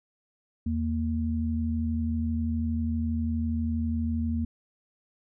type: tone pair together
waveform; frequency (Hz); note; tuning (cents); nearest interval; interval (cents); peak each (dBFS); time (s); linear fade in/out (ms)
sine; 81.3 / 231.5; E2 / A#3; -23 / -12; octave + tritone; 1811; -28; 0.66-4.45; 5
effects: none